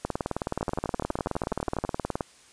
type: two click trains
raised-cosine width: 1 ms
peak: -13 / -15 dBFS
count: 42 / 16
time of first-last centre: 0.05-2.208 / 0.61-1.85 s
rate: 19 / 12.1 Hz
effects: white hiss -55 dBFS RMS until 2.52 s + resampled to 22050 Hz